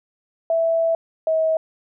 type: tone pair in turn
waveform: sine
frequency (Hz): 659.3 / 639.8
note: E5 / D#5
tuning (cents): 0 / +48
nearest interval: minor second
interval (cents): 52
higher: first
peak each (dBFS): -16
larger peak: neither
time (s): 0.5-0.95 / 1.27-1.57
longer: first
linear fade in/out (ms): 2
effects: none